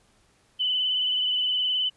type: tone with vibrato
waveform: sine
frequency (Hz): 3005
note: F#7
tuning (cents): +26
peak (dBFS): -22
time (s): 0.59-1.9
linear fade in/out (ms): 20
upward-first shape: triangle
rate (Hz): 19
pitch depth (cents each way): 39
effects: pink hiss -63 dBFS RMS until 1.96 s + resampled to 24000 Hz